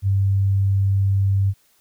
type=tone; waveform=sine; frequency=98 Hz; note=G2; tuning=in tune; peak=-15 dBFS; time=0.02-1.54 s; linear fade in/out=50 ms; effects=white hiss -60 dBFS RMS until 1.8 s